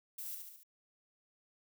violet noise with echo, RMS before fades -44 dBFS, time 0.18-0.35 s, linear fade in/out 5 ms, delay 71 ms, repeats 4, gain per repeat -4 dB, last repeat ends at 0.634 s, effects none

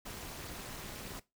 pink noise with amplitude modulation, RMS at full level -41 dBFS, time 0.05-1.2 s, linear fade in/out 10 ms, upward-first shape sine, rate 232 Hz, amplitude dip 85%, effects noise-tail reverb RT60 0.2 s tail -17 dB re dry

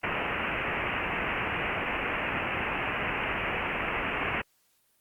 white low-pass noise, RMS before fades -31 dBFS, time 0.03-4.42 s, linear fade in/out 10 ms, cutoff 2800 Hz, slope 96 dB/octave, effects white hiss -69 dBFS RMS until 5 s + Opus 48 kbps

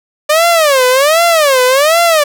sawtooth tone with vibrato, 587.3 Hz, D5, in tune, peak -3 dBFS, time 0.29-2.24 s, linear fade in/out 10 ms, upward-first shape sine, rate 1.3 Hz, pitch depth 270 cents each way, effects none

